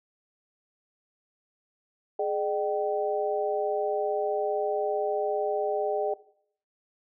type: tone cluster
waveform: sine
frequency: 419.3 / 604 / 771 Hz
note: G#4 / D5 / G5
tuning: +17 / +48 / -29 cents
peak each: -28 / -30 / -31 dBFS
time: 2.19-6.14 s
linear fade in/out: 5 ms
effects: noise-tail reverb RT60 0.6 s tail -18 dB re dry